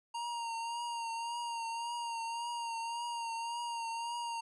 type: tone with vibrato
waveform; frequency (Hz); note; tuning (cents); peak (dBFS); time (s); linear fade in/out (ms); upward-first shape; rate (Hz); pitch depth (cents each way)
square; 932.3; A#5; 0; -37; 0.14-4.41; 10; triangle; 1.8; 39
effects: resampled to 24000 Hz